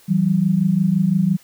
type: tone pair together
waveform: sine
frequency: 164.81 / 190.67 Hz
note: E3 / G3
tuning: 0 / -48 cents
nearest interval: minor third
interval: 252 cents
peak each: -18 / -16 dBFS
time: 0.08-1.37 s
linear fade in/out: 20 ms
effects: white hiss -51 dBFS RMS until 1.43 s